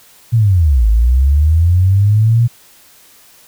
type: linear two-way sweep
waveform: sine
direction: down then up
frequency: 120.1 to 51.91 to 120.1 Hz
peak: -7 dBFS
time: 0.32-2.48 s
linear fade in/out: 20 ms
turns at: 0.87 s
effects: white hiss -45 dBFS RMS until 3.47 s